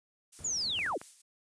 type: noise with tremolo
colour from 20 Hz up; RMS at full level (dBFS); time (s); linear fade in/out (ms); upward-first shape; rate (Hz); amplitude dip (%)
violet; -45; 0.32-1.22; 10; sine; 4.4; 60
type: noise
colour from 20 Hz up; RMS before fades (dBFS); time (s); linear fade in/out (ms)
brown; -46; 0.39-0.94; 0
type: linear sweep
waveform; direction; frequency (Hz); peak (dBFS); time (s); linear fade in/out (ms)
sine; down; 7170 to 220; -30; 0.44-0.98; 10
type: clicks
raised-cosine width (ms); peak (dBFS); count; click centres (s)
0.5; -29; 3; 0.79 / 0.863 / 1.015
effects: high-pass 100 Hz 12 dB/octave + resampled to 22050 Hz